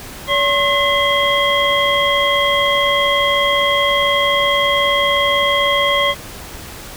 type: tone cluster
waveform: sine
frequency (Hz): 570 / 1072 / 2036 / 3245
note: C#5 / C6 / C7 / G#7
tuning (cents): +48 / +42 / -48 / -41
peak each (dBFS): -18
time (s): 0.27-6.15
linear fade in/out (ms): 50
effects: pink hiss -33 dBFS RMS until 6.96 s